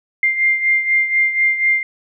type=beating tone pair; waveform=sine; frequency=2100 / 2104.1 Hz; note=C7 / C7; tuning=+6 / +9 cents; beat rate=4.1 Hz; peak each=-14 / -20 dBFS; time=0.23-1.83 s; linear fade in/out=2 ms; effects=none